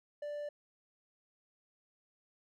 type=tone; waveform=triangle; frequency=587.3 Hz; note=D5; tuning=in tune; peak=-36 dBFS; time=0.22-0.49 s; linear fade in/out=5 ms; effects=none